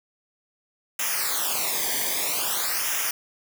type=noise with flanger; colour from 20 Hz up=white; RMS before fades=-26 dBFS; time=0.99-3.11 s; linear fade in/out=5 ms; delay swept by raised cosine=0.23 to 0.75 ms; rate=0.51 Hz; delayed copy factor=-0.85; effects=none